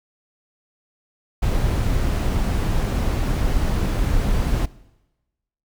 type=noise; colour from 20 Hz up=brown; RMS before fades=-20 dBFS; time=1.42-4.66 s; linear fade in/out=10 ms; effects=noise-tail reverb RT60 1.0 s tail -20 dB re dry